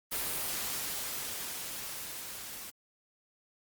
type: noise with level ramp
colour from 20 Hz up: white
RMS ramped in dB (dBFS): -33 to -44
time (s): 0.11-2.71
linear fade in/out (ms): 20
effects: Opus 32 kbps